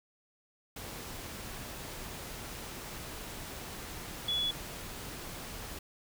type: tone in noise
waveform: sine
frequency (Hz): 3400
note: G#7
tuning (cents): +40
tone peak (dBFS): -29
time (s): 4.28-4.51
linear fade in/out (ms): 5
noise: pink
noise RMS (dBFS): -43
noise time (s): 0.76-5.79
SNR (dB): +11
effects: none